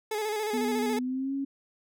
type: tone with vibrato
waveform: 30% pulse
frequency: 426.4 Hz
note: G#4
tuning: 46 cents sharp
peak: -26 dBFS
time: 0.11-0.99 s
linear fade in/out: 5 ms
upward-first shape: square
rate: 14 Hz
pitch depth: 38 cents each way
type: tone with pitch glide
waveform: sine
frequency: 246.2 to 274.8 Hz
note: B3 to C#4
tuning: -5 to -15 cents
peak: -28 dBFS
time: 0.53-1.45 s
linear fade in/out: 10 ms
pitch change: +190 cents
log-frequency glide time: 0.95-1.34 s
effects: none